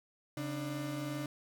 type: tone pair together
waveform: 35% pulse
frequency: 137.7 / 297.9 Hz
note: C#3 / D4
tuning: -11 / +25 cents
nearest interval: octave + minor second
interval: 1336 cents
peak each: -38 / -37 dBFS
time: 0.37-1.26 s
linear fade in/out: 2 ms
effects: none